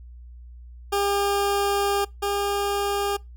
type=tone pair in turn; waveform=20% pulse; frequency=402.2 / 403.7 Hz; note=G4 / G#4; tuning=+44 / -49 cents; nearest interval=unison; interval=7 cents; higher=second; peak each=-16 / -18 dBFS; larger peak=first; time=0.92-2.05 / 2.22-3.17 s; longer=first; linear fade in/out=10 ms; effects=noise-tail reverb RT60 0.2 s tail -23 dB re dry + added 60 Hz sine -40 dBFS peak until 3.36 s